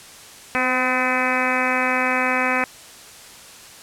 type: harmonic tone with a mistuned harmonic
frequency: 254.3 Hz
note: C4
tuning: 49 cents flat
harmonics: 1 / 2 / 3 / 4 / 5 / 6 / 7 / 8 / 9 / 10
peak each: -27 / -27 / -27 / -27 / -27 / -27 / -27 / -27 / -27 / -27 dBFS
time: 0.55-2.64 s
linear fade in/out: 0 ms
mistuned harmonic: 2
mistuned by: +23 cents
effects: white hiss -42 dBFS RMS until 3.82 s + low-pass 10000 Hz 12 dB/octave